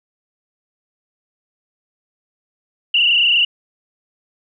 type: tone with frequency modulation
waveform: sine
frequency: 2846 Hz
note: F7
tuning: 32 cents sharp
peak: -11 dBFS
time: 2.94-3.45 s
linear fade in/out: 5 ms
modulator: 28.2 Hz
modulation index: 4.1
effects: none